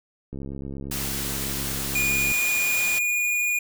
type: click train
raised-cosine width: 3 ms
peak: -22 dBFS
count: 137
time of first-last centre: 0.33-2.315 s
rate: 68.5 Hz
type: noise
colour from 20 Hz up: white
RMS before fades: -30 dBFS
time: 0.91-2.99 s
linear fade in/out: 5 ms
type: tone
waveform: square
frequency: 2441 Hz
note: D#7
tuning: 34 cents flat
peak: -22 dBFS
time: 1.95-3.59 s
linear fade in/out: 5 ms
effects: none